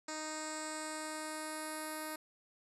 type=tone with low-pass filter sweep; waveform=10% pulse; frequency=310.3 Hz; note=D#4; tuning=5 cents flat; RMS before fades=-42 dBFS; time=0.08-2.16 s; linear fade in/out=5 ms; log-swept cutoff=7000 to 12000 Hz; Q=4.5; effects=none